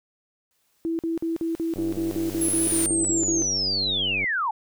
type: noise with exponential growth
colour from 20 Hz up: white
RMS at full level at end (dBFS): -31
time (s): 0.51-2.86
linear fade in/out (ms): 0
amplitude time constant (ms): 510
type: tone bursts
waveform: sine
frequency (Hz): 329.6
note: E4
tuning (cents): 0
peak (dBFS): -23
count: 14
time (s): 0.85-3.421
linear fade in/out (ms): 0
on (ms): 140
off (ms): 47
type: click train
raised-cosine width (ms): 2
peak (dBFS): -23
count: 241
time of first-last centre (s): 1.76-4.242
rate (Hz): 96.7
type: linear sweep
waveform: sine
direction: down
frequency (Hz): 11110 to 810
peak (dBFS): -22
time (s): 2.41-4.51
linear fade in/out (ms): 5
effects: none